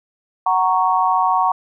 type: chord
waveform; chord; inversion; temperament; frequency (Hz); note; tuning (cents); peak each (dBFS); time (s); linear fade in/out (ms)
sine; F# major; none; equal with one note detuned; 745.6 / 932.3 / 1108.7; F#5 / A#5 / C#6; +13 / 0 / 0; -18; 0.46-1.52; 5
effects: none